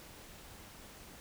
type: silence
effects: pink hiss -53 dBFS RMS until 1.2 s